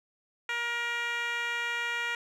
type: tone with band-pass filter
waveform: 10% pulse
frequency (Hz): 473.4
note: A#4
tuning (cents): +27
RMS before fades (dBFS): -32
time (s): 0.49-2.15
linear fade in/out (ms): 2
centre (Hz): 2000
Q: 1.4
effects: none